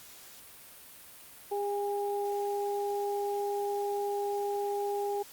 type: tone pair together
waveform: sine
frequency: 404.9 / 814 Hz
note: G#4 / G#5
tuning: -44 / -35 cents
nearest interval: octave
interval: 1209 cents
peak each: -31 / -34 dBFS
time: 1.51-5.23 s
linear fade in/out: 10 ms
effects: white hiss -51 dBFS RMS until 5.32 s + Opus 48 kbps